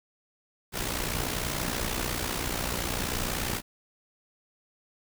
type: noise with amplitude modulation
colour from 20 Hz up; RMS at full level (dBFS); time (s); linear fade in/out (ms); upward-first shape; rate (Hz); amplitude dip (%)
pink; -28; 0.72-3.62; 50; sine; 60.5; 65
effects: none